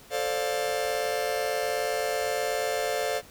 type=chord; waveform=45% pulse; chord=D minor seventh; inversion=second; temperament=just; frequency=440.5 / 528.6 / 587.3 / 704.8 Hz; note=A4 / C5 / D5 / F5; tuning=+2 / +18 / 0 / +16 cents; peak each=-32 dBFS; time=0.1-3.22 s; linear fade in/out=50 ms; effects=pink hiss -51 dBFS RMS until 3.3 s